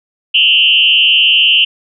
sine tone with frequency modulation, 2914 Hz, F#7, 27 cents flat, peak -6 dBFS, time 0.34-1.65 s, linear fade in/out 10 ms, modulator 160 Hz, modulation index 1.4, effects none

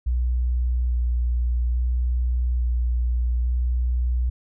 sine tone with vibrato, 60.7 Hz, B1, 29 cents flat, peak -19 dBFS, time 0.06-4.3 s, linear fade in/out 10 ms, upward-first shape square, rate 0.59 Hz, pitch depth 14 cents each way, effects none

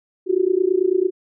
sine tone with amplitude modulation, 370 Hz, F#4, in tune, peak -11 dBFS, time 0.26-1.11 s, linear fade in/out 50 ms, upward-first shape sine, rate 29.1 Hz, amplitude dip 95%, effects none

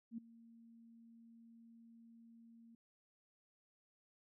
sine tone with ADSR envelope, 230.1 Hz, A#3, 22 cents flat, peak -40 dBFS, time 0.11-2.75 s, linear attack 68 ms, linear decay 8 ms, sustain -19 dB, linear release 3 ms, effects none

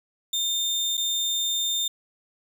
30% pulse tone with dropouts, 3620 Hz, A7, 48 cents sharp, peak -21 dBFS, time 0.33-1.88 s, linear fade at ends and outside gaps 5 ms, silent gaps 0.971-0.976 s, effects none

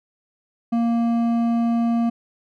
sine tone with hard clipping, 233.1 Hz, A#3, in tune, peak -19 dBFS, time 0.72-2.1 s, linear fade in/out 10 ms, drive 8 dB, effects none

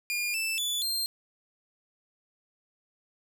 sawtooth tone with pitch steps, 2419 / 2646 / 3463 / 4181 Hz, D#7 / E7 / A7 / C8, -49 / +6 / -28 / -2 cents, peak -25 dBFS, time 0.1-1.06 s, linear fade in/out 0 ms, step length 240 ms, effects none

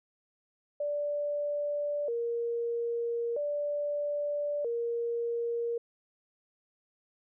sine tone with vibrato, 523.3 Hz, C5, in tune, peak -29 dBFS, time 0.8-5.78 s, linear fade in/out 5 ms, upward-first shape square, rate 0.39 Hz, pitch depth 190 cents each way, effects none

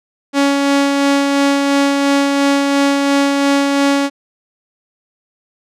sawtooth tone with tremolo, 280 Hz, C#4, 18 cents sharp, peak -6 dBFS, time 0.33-4.1 s, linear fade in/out 50 ms, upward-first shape sine, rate 2.9 Hz, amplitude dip 30%, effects low-pass 8000 Hz 12 dB/octave

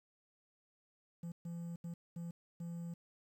triangle tone bursts at uneven times, 170.2 Hz, F3, 44 cents flat, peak -39 dBFS, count 5, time 1.23-1.32 / 1.45-1.76 / 1.84-1.94 / 2.16-2.31 / 2.6-2.94 s, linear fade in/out 5 ms, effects 11-bit

